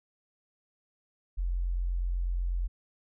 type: tone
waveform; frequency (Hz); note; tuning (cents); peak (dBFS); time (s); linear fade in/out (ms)
sine; 44.1; F1; +18; -27; 1.37-2.68; 20
effects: none